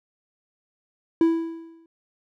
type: tone with exponential decay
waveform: triangle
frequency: 329.6 Hz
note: E4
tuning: in tune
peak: -11 dBFS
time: 1.21-1.86 s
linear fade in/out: 2 ms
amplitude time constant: 140 ms
effects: none